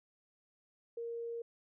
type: tone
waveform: sine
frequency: 466.2 Hz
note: A#4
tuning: in tune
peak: -38 dBFS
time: 0.97-1.42 s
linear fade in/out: 5 ms
effects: none